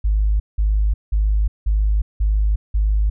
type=tone bursts; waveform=sine; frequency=51.91 Hz; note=G#1; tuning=in tune; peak=-13 dBFS; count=6; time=0.04-3.1 s; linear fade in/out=10 ms; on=360 ms; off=180 ms; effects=tanh soft clip ceiling -9 dBFS